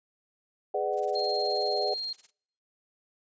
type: chord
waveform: sine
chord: G# half-diminished seventh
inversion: none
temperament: just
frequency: 415.3 / 498.4 / 598 / 747.5 Hz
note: G#4 / B4 / D5 / F#5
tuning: 0 / +16 / +31 / +17 cents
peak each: -31 / -33 / -32 / -31 dBFS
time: 0.74-1.94 s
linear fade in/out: 5 ms
type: noise with tremolo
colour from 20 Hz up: blue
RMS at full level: -47 dBFS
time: 0.92-2.31 s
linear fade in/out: 50 ms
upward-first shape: sine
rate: 19 Hz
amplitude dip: 100%
type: tone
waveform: sine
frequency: 4218 Hz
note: C8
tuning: 13 cents sharp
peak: -31 dBFS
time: 1.15-2.13 s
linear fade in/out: 5 ms
effects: noise-tail reverb RT60 0.6 s tail -25 dB re dry + resampled to 16000 Hz